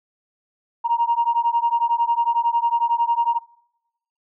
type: beating tone pair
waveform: sine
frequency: 932.3 / 943.3 Hz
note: A#5 / A#5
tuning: 0 / +20 cents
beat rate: 11 Hz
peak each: -19 dBFS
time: 0.84-3.39 s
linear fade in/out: 20 ms
effects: noise-tail reverb RT60 0.9 s tail -24 dB re dry + tanh soft clip ceiling -10 dBFS